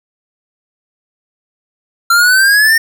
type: exponential sweep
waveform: square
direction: up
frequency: 1364 to 1835 Hz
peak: -7 dBFS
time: 2.1-2.78 s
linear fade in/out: 5 ms
effects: none